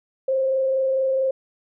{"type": "tone with frequency modulation", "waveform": "sine", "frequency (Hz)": 530, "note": "C5", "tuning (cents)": 22, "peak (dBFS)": -18, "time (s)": [0.28, 1.31], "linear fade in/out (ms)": 5, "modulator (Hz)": 24.5, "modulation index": 0.26, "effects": []}